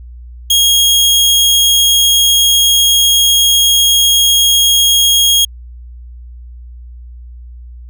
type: tone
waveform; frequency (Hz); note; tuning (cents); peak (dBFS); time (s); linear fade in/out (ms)
sawtooth; 3272; G#7; -26; -4; 0.5-5.45; 5
effects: added 60 Hz sine -29 dBFS peak until 7.89 s